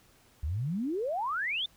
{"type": "exponential sweep", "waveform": "sine", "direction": "up", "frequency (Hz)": [67.6, 3669], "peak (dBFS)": -29, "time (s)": [0.43, 1.66], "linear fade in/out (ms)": 5, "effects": ["pink hiss -62 dBFS RMS until 1.76 s"]}